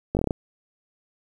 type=slowing click train; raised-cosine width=2 ms; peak=-10 dBFS; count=7; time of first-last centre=0.15-0.308 s; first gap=19 ms; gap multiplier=1.13; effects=8-bit